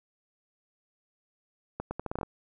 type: accelerating click train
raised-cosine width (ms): 1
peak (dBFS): -19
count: 9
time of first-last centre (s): 1.8-2.231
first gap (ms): 110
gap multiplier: 0.78
effects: none